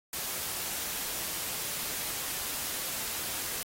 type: noise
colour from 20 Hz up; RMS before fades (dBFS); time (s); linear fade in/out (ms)
white; -35; 0.13-3.63; 2
effects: AAC 48 kbps